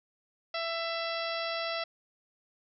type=harmonic tone; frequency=666 Hz; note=E5; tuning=18 cents sharp; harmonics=1 / 2 / 3 / 4 / 5 / 6 / 7 / 8; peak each=-35 / -38 / -40 / -41 / -42 / -43 / -43 / -44 dBFS; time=0.54-1.84 s; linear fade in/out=5 ms; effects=none